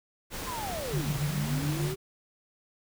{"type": "noise", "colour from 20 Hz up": "pink", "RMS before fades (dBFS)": -37, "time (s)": [0.3, 1.96], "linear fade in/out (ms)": 50}
{"type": "linear two-way sweep", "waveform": "sine", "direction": "down then up", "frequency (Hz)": [1067, 120, 393.6], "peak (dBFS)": -34, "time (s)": [0.46, 1.96], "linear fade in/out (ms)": 20, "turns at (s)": 1.15}
{"type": "tone with tremolo", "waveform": "sine", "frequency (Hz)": 146.83, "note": "D3", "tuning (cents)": 0, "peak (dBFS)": -26, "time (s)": [0.93, 1.94], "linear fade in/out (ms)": 5, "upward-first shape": "sine", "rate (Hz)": 6.9, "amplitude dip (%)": 60}
{"effects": []}